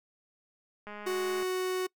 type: click train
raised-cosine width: 0.5 ms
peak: -29 dBFS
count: 117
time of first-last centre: 0.87-1.428 s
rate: 208 Hz
type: tone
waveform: 45% pulse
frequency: 370 Hz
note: F#4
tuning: in tune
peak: -29 dBFS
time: 1.06-1.87 s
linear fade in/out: 10 ms
effects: noise-tail reverb RT60 0.1 s tail -24 dB re dry